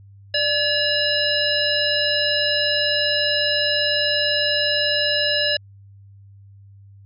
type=harmonic tone with a mistuned harmonic; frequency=569 Hz; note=C#5; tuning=45 cents sharp; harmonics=1 / 3 / 5 / 7 / 9; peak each=-24 / -24 / -24 / -24 / -24 dBFS; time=0.34-5.57 s; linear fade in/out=5 ms; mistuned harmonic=1; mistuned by=+70 cents; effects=added 99 Hz sine -43 dBFS peak until 7.05 s